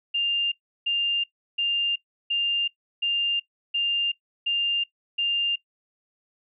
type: tone bursts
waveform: sine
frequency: 2800 Hz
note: F7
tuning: 4 cents sharp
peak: -21 dBFS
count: 8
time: 0.14-5.56 s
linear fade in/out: 10 ms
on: 380 ms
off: 340 ms
effects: noise-tail reverb RT60 0.1 s tail -20 dB re dry